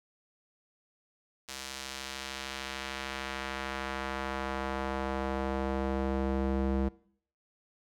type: tone with band-pass filter sweep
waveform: square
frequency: 66.7 Hz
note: C2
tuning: 34 cents sharp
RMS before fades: -34 dBFS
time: 1.48-6.89 s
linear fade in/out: 10 ms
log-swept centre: 5900 to 300 Hz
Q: 0.75
effects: noise-tail reverb RT60 0.6 s tail -22 dB re dry